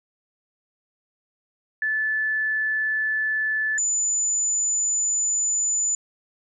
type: tone pair in turn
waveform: sine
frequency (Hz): 1741 / 7004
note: A6 / A8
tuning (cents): -19 / -9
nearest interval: 2 octaves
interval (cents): 2410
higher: second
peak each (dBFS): -21 / -20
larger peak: second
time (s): 1.82-3.78 / 3.78-5.95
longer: second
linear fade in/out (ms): 2
effects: none